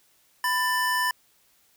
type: tone pair together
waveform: square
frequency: 996 / 1774.7 Hz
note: B5 / A6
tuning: +14 / +14 cents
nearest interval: minor seventh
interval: 1000 cents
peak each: -26 dBFS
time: 0.44-1.11 s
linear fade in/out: 2 ms
effects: white hiss -63 dBFS RMS until 1.76 s